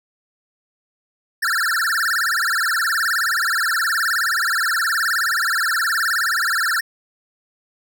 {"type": "tone with vibrato", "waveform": "square", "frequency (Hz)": 1564, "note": "G6", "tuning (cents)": -4, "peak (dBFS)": -18, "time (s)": [1.42, 6.81], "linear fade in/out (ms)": 10, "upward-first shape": "sine", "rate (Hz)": 19, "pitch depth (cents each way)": 280, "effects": []}